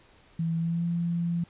sine tone with pitch glide, 164.81 to 170.72 Hz, E3 to F3, 0 to -39 cents, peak -25 dBFS, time 0.39-1.44 s, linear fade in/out 5 ms, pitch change +61 cents, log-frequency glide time 0.57-0.84 s, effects pink hiss -58 dBFS RMS until 1.49 s + resampled to 8000 Hz

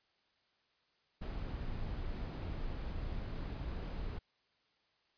brown noise, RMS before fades -40 dBFS, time 1.21-4.19 s, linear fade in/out 10 ms, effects white hiss -75 dBFS RMS until 5.17 s + resampled to 11025 Hz

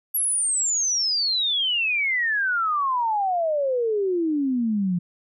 sine exponential sweep, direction down, 11590 to 171 Hz, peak -20 dBFS, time 0.14-4.99 s, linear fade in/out 10 ms, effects none

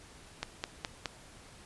click train, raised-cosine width 0.2 ms, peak -16 dBFS, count 4, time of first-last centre 0.43-1.058 s, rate 4.78 Hz, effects pink hiss -54 dBFS RMS until 1.65 s + resampled to 24000 Hz

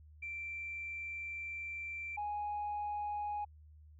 sine tone pair in turn, 2349 / 830.5 Hz, D7 / G#5, 0 / 0 cents, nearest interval octave + tritone, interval 1800 cents, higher first, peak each -39 / -34 dBFS, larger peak second, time 0.22-2.17 / 2.17-3.45 s, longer first, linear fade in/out 10 ms, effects tanh soft clip ceiling -33 dBFS + added 76 Hz sine -55 dBFS peak until 3.99 s

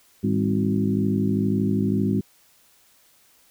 harmonic tone with a mistuned harmonic, 52.6 Hz, G#1, 23 cents sharp, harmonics 2 / 3 / 4 / 5 / 6 / 7, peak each -27 / -31 / -22 / -26 / -31 / -30 dBFS, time 0.23-2.21 s, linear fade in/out 10 ms, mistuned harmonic 4, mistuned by -80 cents, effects white hiss -58 dBFS RMS until 3.5 s

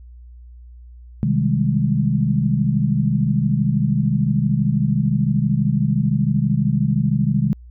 sine chord, Ab major seventh, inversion first, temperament just, 129.78 / 155.74 / 194.67 / 207.7 Hz, C3 / Eb3 / G3 / Ab3, -14 / +2 / -12 / 0 cents, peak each -20 / -20 / -23 / -21 dBFS, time 1.23-7.53 s, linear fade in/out 0 ms, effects added 60 Hz sine -38 dBFS peak until 7.7 s

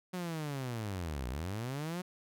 sawtooth linear two-way sweep, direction down then up, 185 to 58.4 to 185 Hz, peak -32 dBFS, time 0.13-2.02 s, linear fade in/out 10 ms, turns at 1.28 s, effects none

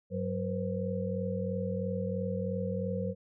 sine tone cluster, 98.8 / 185.5 / 478 / 521 Hz, G2 / F#3 / A#4 / C5, +14 / +5 / +43 / -7 cents, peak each -37 / -34 / -37 / -37 dBFS, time 0.1-3.15 s, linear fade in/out 50 ms, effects none

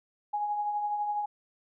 sine tone with tremolo, 831 Hz, G#5, 1 cent sharp, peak -26 dBFS, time 0.33-1.26 s, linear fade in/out 10 ms, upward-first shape triangle, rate 12 Hz, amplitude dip 45%, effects none

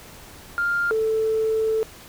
sine tone pair in turn, 1400 / 441 Hz, F6 / A4, +4 / +4 cents, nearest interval octave + minor sixth, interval 2000 cents, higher first, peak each -19 / -18 dBFS, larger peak second, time 0.58-0.91 / 0.91-1.83 s, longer second, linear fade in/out 0 ms, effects tanh soft clip ceiling -14 dBFS + pink hiss -44 dBFS RMS until 2.08 s

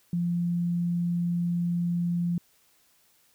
sine tone, 173.1 Hz, F3, 15 cents flat, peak -24 dBFS, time 0.13-2.38 s, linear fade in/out 2 ms, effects white hiss -64 dBFS RMS until 3.34 s

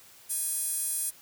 sawtooth tone with high-pass filter, 832 Hz, G#5, 3 cents sharp, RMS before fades -31 dBFS, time 0.29-1.11 s, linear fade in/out 20 ms, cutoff 9600 Hz, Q 3.4, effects white hiss -54 dBFS RMS until 1.21 s

